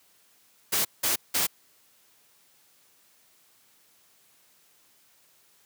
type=noise bursts; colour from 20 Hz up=white; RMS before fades=-25 dBFS; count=3; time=0.72-1.47 s; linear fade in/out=10 ms; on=130 ms; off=180 ms; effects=white hiss -62 dBFS RMS until 5.65 s + high-pass 100 Hz 12 dB/octave